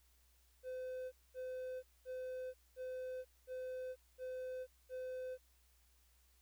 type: tone bursts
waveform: triangle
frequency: 511 Hz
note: C5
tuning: 41 cents flat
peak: -40 dBFS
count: 7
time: 0.63-5.38 s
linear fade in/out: 50 ms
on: 490 ms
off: 220 ms
effects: added 61 Hz sine -70 dBFS peak until 6.41 s + white hiss -74 dBFS RMS until 6.41 s